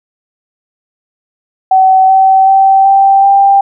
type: tone with pitch steps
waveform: sine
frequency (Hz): 759 / 766.9 / 774.9 / 783 / 791.2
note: F#5 / G5 / G5 / G5 / G5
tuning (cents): +44 / -38 / -20 / -2 / +16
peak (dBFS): -3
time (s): 1.71-3.61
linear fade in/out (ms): 5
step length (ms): 380
effects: none